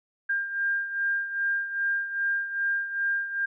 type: beating tone pair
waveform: sine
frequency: 1600 / 1602.5 Hz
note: G6 / G6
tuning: +35 / +38 cents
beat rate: 2.5 Hz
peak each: -26 / -32 dBFS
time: 0.29-3.46 s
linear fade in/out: 10 ms
effects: none